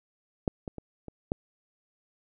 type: clicks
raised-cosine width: 2 ms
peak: -12 / -22 / -25 / -27 / -14 dBFS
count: 5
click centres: 0.478 / 0.678 / 0.783 / 1.083 / 1.319 s
effects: none